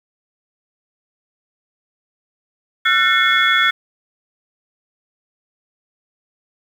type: tone cluster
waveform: sine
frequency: 1353 / 1480 / 1794 / 2162 / 3393 Hz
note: E6 / F#6 / A6 / C#7 / G#7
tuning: +45 / 0 / +33 / -44 / +36 cents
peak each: -18 dBFS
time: 2.85-3.71 s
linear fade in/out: 10 ms
effects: tanh soft clip ceiling -2 dBFS + 7-bit